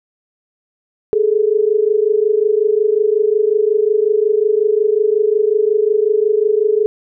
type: tone pair together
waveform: sine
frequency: 413.6 / 439.1 Hz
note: G#4 / A4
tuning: -7 / -4 cents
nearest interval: minor second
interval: 103 cents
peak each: -14 dBFS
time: 1.13-6.86 s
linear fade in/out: 0 ms
effects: none

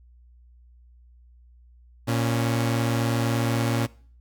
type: tone pair together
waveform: sawtooth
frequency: 116.54 / 276.9 Hz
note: A#2 / C#4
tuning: 0 / -2 cents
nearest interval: octave + minor third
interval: 1498 cents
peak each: -19 / -24 dBFS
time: 2.07-3.87 s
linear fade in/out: 20 ms
effects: noise-tail reverb RT60 0.5 s tail -22 dB re dry + added 60 Hz sine -50 dBFS peak until 4.2 s

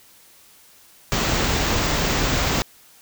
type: band-stop noise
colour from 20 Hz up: pink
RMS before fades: -21 dBFS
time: 1.12-2.62 s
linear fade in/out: 0 ms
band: 7700 to 15000 Hz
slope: 96 dB/octave
effects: white hiss -51 dBFS RMS until 3.01 s

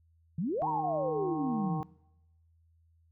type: exponential two-way sweep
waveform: sine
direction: up then down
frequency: 146.83 to 987.8 to 146.83 Hz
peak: -29 dBFS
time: 0.38-1.81 s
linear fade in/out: 5 ms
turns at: 0.68 s
type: harmonic tone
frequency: 155 Hz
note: D#3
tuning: 6 cents flat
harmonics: 1 / 2 / 3 / 5 / 6 / 7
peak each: -40 / -41 / -45 / -38 / -48 / -43 dBFS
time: 0.62-1.83 s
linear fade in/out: 0 ms
effects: noise-tail reverb RT60 0.9 s tail -21 dB re dry + added 82 Hz sine -63 dBFS peak until 3.11 s

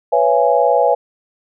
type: chord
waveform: sine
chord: C# minor seventh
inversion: third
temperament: equal with one note detuned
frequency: 493.9 / 554.4 / 672.7 / 830.6 Hz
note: B4 / C#5 / E5 / G#5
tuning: 0 / 0 / +35 / 0 cents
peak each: -16 dBFS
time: 0.12-0.95 s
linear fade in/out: 10 ms
effects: none

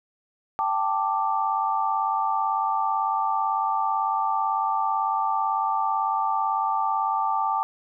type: chord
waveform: sine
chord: G suspended second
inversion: none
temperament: just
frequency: 784 / 882 / 1176 Hz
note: G5 / A5 / D6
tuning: 0 / +4 / +2 cents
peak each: -27 / -25 / -26 dBFS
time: 0.59-7.63 s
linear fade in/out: 0 ms
effects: none

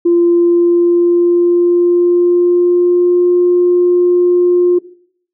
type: tone with pitch glide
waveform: sine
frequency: 344.6 to 354.7 Hz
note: F4 to F4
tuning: -23 to +27 cents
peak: -6 dBFS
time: 0.05-4.79 s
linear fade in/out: 10 ms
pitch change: +50 cents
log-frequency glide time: 0.25-3.29 s
effects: noise-tail reverb RT60 0.6 s tail -18 dB re dry + tanh soft clip ceiling -2 dBFS

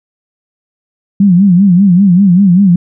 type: tone with vibrato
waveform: sine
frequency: 187.3 Hz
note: F#3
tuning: 21 cents sharp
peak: -3 dBFS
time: 1.2-2.76 s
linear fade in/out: 5 ms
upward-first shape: sine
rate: 5.1 Hz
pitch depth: 150 cents each way
effects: none

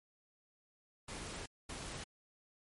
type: noise bursts at uneven times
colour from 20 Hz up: pink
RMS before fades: -45 dBFS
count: 2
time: 1.08-1.46 / 1.69-2.04 s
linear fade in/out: 5 ms
effects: MP3 48 kbps

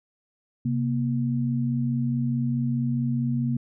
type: tone pair together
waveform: sine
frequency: 132.13 / 236.8 Hz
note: C3 / A#3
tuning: +17 / +27 cents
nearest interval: minor seventh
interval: 1010 cents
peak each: -25 dBFS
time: 0.65-3.57 s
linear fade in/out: 5 ms
effects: none

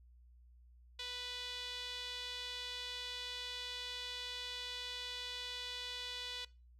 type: tone with band-pass filter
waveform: sawtooth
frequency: 493.9 Hz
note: B4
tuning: in tune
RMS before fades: -44 dBFS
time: 0.99-6.45 s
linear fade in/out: 5 ms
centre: 3600 Hz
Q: 3.5
effects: noise-tail reverb RT60 0.3 s tail -21 dB re dry + added 60 Hz sine -59 dBFS peak until 6.79 s

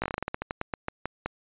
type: slowing click train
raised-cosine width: 0.5 ms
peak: -14 dBFS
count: 17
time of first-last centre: 0.02-1.26 s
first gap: 17 ms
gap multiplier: 1.18
effects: resampled to 8000 Hz

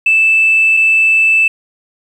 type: tone pair in turn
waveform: sine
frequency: 2637 / 2637 Hz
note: E7 / E7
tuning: 0 / 0 cents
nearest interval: unison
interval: 0 cents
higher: neither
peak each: -6 dBFS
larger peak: neither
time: 0.06-0.77 / 0.77-1.48 s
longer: neither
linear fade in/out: 5 ms
effects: tanh soft clip ceiling -2 dBFS + 7-bit

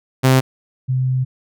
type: tone pair in turn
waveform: sawtooth / sine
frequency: 130.81 / 129.16 Hz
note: C3 / C3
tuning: 0 / -22 cents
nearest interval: unison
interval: 22 cents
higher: first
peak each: -6 / -15 dBFS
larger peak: first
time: 0.23-0.41 / 0.88-1.25 s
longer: second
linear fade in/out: 20 ms
effects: none

